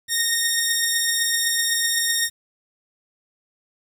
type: beating tone pair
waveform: 10% pulse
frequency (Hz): 1849 / 1856.9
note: A#6 / A#6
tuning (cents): -15 / -7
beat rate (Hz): 7.9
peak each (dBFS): -11 / -18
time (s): 0.08-2.3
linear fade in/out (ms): 50
effects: 8-bit